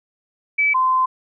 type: tone pair in turn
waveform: sine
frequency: 2300 / 1032.9 Hz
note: D7 / C6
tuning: -37 / -23 cents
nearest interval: octave + major second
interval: 1386 cents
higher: first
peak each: -14 dBFS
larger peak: neither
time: 0.58-0.74 / 0.74-1.06 s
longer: second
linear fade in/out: 10 ms
effects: none